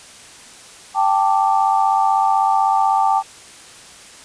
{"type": "chord", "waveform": "sine", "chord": "G suspended second", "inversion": "none", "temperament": "equal", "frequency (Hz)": [784, 880, 1174.7], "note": ["G5", "A5", "D6"], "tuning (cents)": [0, 0, 0], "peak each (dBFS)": [-16, -17, -21], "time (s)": [0.94, 3.23], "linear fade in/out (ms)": 50, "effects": ["white hiss -41 dBFS RMS until 4.24 s", "resampled to 22050 Hz"]}